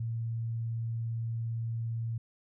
sine tone, 114.7 Hz, A#2, 28 cents flat, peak -31 dBFS, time 0-2.18 s, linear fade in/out 5 ms, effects none

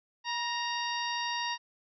harmonic tone with a mistuned harmonic, 932.3 Hz, A#5, in tune, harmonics 1 / 2 / 3 / 4 / 5 / 6, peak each -34 / -37 / -39 / -40 / -41 / -42 dBFS, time 0.24-1.58 s, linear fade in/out 50 ms, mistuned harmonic 1, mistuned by +49 cents, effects none

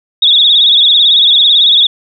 sine tone with vibrato, 3562 Hz, A7, 21 cents sharp, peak -4 dBFS, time 0.22-1.87 s, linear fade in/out 5 ms, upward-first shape sine, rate 18 Hz, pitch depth 110 cents each way, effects none

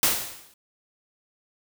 white noise with exponential decay, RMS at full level -18 dBFS, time 0.03-0.54 s, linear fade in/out 2 ms, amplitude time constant 110 ms, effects none

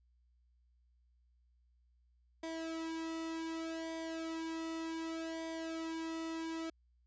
sawtooth tone with flanger, 325.5 Hz, E4, 22 cents flat, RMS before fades -41 dBFS, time 2.43-6.7 s, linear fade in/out 5 ms, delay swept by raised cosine 0.72 to 1.82 ms, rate 0.66 Hz, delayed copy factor -0.8, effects added 60 Hz sine -68 dBFS peak until 7.06 s + resampled to 16000 Hz

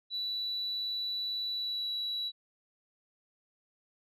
sine tone with pitch glide, 3951 to 3921 Hz, B7 to B7, 0 to -13 cents, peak -31 dBFS, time 0.1-2.32 s, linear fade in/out 50 ms, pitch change -13 cents, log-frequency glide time 1.52-1.9 s, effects tanh soft clip ceiling -28 dBFS

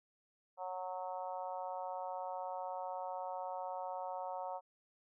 harmonic tone, 184 Hz, F#3, 9 cents flat, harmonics 3 / 4 / 5 / 6 / 7, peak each -45 / -43 / -44 / -52 / -55 dBFS, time 0.57-4.61 s, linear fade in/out 50 ms, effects none

